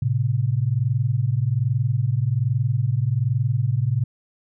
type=tone pair together; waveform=sine; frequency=111.1 / 132.33 Hz; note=A2 / C3; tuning=+17 / +20 cents; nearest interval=minor third; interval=303 cents; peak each=-21 dBFS; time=0.02-4.04 s; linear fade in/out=5 ms; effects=none